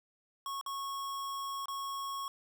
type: tone with dropouts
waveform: square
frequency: 1100 Hz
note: C#6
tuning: 14 cents flat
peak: -37 dBFS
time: 0.46-2.28 s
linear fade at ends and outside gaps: 1 ms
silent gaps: 0.612-0.662 / 1.657-1.683 s
effects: none